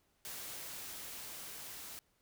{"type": "noise with level ramp", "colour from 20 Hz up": "white", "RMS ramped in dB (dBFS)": [-45, -48], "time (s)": [0.25, 1.99], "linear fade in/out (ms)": 0, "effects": ["pink hiss -75 dBFS RMS until 2.21 s"]}